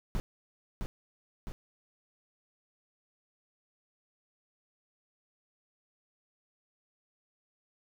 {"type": "noise with echo", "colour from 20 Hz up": "brown", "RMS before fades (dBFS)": -31, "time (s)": [0.15, 0.2], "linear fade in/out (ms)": 0, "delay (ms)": 660, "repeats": 2, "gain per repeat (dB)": -4, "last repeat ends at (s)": 1.52, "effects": []}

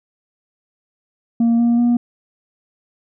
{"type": "tone with pitch steps", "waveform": "sine", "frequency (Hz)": [232.6, 236.1, 239.7], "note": ["A#3", "A#3", "A#3"], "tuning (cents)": [-4, 22, 48], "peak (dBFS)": -9, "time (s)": [1.4, 1.97], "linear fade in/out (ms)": 5, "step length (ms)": 190, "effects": ["tanh soft clip ceiling -11 dBFS"]}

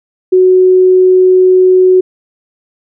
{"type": "tone", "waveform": "sine", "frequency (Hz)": 370, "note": "F#4", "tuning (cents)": 0, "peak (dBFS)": -3, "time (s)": [0.32, 2.01], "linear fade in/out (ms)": 10, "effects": []}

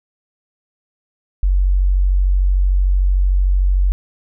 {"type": "tone", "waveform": "sine", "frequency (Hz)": 46.67, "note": "F#1", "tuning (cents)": 16, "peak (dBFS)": -11, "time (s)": [1.43, 3.92], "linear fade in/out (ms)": 0, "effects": []}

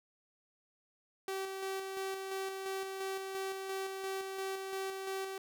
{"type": "tone with tremolo", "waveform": "sawtooth", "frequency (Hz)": 385, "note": "G4", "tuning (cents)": -31, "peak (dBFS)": -32, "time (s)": [1.28, 5.38], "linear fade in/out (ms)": 2, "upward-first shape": "square", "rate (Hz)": 2.9, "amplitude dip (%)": 35, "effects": []}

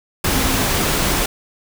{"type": "tone in noise", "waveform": "sine", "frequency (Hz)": 263.4, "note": "C4", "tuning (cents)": 12, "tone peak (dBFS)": -24, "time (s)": [0.35, 0.63], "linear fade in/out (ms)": 5, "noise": "pink", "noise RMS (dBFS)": -18, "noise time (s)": [0.24, 1.26], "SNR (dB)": -9, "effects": []}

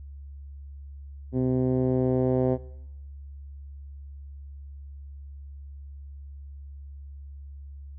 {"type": "tone with low-pass filter sweep", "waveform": "10% pulse", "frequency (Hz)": 128.4, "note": "C3", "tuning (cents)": -32, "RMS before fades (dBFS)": -24, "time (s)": [1.32, 2.58], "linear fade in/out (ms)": 50, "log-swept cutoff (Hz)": [300, 520], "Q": 1.3, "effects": ["noise-tail reverb RT60 0.9 s tail -19 dB re dry", "added 70 Hz sine -39 dBFS peak until 7.98 s"]}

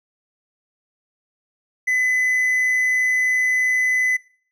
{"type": "tone with amplitude modulation", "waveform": "triangle", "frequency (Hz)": 2012, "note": "B6", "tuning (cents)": 32, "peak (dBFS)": -14, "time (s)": [1.87, 4.17], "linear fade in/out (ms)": 10, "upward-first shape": "sine", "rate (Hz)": 123, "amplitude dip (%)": 25, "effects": ["noise-tail reverb RT60 0.5 s tail -21 dB re dry"]}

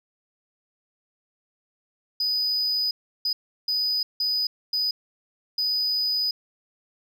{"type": "tone bursts at uneven times", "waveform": "sine", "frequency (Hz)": 4978, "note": "D#8", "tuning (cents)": 0, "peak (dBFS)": -19, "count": 6, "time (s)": [[2.2, 2.91], [3.25, 3.33], [3.68, 4.03], [4.2, 4.47], [4.73, 4.91], [5.58, 6.31]], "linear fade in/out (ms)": 5, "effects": ["tanh soft clip ceiling -21 dBFS"]}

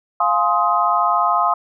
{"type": "chord", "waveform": "sine", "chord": "F minor seventh", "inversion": "none", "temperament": "just", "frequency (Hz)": [698.5, 838.1, 1047.7, 1257.2], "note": ["F5", "Ab5", "C6", "Eb6"], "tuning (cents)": [0, 16, 2, 18], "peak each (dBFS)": [-20, -22, -19, -18], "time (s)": [0.2, 1.54], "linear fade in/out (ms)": 5, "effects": []}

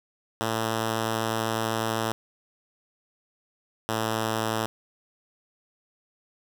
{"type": "tone pair in turn", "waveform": "5% pulse", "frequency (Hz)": [112, 111.03], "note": ["A2", "A2"], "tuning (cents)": [31, 16], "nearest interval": "unison", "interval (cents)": 15, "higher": "first", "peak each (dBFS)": -14, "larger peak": "neither", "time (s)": [[0.41, 2.12], [3.89, 4.66]], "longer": "first", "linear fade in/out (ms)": 0, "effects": []}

